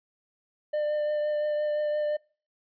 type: tone with vibrato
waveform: triangle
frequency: 599 Hz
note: D5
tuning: 34 cents sharp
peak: -23 dBFS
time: 0.73-2.17 s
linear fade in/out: 10 ms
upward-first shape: triangle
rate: 5.8 Hz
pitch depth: 15 cents each way
effects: noise-tail reverb RT60 0.4 s tail -24 dB re dry + resampled to 11025 Hz